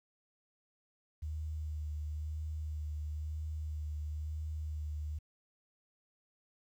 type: tone with vibrato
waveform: sine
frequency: 76.6 Hz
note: D#2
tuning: 27 cents flat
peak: -36 dBFS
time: 1.22-5.19 s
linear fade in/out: 10 ms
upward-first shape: sine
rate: 1 Hz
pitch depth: 24 cents each way
effects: 11-bit